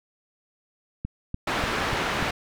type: click train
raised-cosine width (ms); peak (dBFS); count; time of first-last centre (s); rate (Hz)
5; -17; 5; 1.05-2.226; 3.4
type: low-pass noise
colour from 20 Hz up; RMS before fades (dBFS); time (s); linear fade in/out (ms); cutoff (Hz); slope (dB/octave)
white; -27; 1.47-2.31; 5; 2000; 12
effects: none